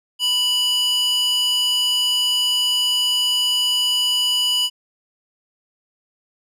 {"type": "tone with high-pass filter", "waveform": "square", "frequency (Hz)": 985, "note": "B5", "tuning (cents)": -5, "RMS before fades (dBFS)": -19, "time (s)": [0.19, 4.7], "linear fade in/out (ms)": 50, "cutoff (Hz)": 3400, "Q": 9.6, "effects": ["resampled to 32000 Hz"]}